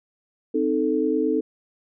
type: chord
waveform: sine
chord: A diminished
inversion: first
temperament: equal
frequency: 261.6 / 311.1 / 440 Hz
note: C4 / Eb4 / A4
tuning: 0 / 0 / 0 cents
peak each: -25 / -23 / -23 dBFS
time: 0.54-1.41 s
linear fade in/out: 10 ms
effects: none